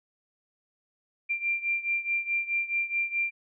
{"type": "beating tone pair", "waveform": "sine", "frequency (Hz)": [2372, 2376.7], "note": ["D7", "D7"], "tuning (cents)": [17, 20], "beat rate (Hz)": 4.7, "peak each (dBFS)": [-28, -31], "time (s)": [1.29, 3.31], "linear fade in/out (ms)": 20, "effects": []}